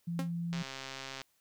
sine tone, 170.2 Hz, F3, 44 cents flat, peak -33 dBFS, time 0.07-0.63 s, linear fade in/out 10 ms
sawtooth tone with exponential decay, 268.7 Hz, C4, 46 cents sharp, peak -28 dBFS, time 0.19-0.32 s, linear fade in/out 1 ms, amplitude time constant 27 ms
click train, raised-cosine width 0.2 ms, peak -24 dBFS, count 93, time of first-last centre 0.53-1.217 s, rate 134 Hz
effects white hiss -73 dBFS RMS until 1.4 s

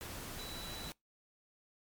sine tone in noise, 3951 Hz, B7, in tune, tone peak -47 dBFS, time 0.39-0.9 s, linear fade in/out 0 ms, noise pink, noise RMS -45 dBFS, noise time 0.01-0.92 s, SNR -5 dB, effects noise-tail reverb RT60 0.2 s tail -26 dB re dry + MP3 96 kbps

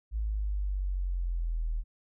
sine exponential sweep, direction down, 54.6 to 38.89 Hz, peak -28 dBFS, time 0.11-1.84 s, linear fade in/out 50 ms, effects none

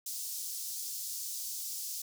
pink high-pass noise, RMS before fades -39 dBFS, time 0.06-2.02 s, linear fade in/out 5 ms, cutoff 5100 Hz, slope 24 dB/octave, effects none

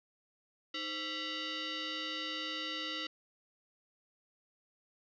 sine tone with frequency modulation, 520 Hz, C5, 11 cents flat, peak -36 dBFS, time 0.74-3.07 s, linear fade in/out 5 ms, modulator 831 Hz, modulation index 4.9, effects none

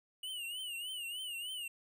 square tone with vibrato, 2905 Hz, F#7, 32 cents flat, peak -40 dBFS, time 0.23-1.68 s, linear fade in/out 5 ms, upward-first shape triangle, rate 3.3 Hz, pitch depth 130 cents each way, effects none

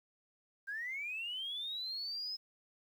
sine linear sweep, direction up, 1568 to 5160 Hz, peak -37 dBFS, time 0.67-2.37 s, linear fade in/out 20 ms, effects tanh soft clip ceiling -33 dBFS + 11-bit

